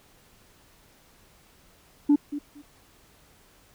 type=tone with echo; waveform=sine; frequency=290.7 Hz; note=D4; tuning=18 cents flat; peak=-13 dBFS; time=2.09-2.16 s; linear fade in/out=10 ms; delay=230 ms; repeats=2; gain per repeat=-15 dB; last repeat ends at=2.62 s; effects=tanh soft clip ceiling -13 dBFS + pink hiss -58 dBFS RMS until 3.74 s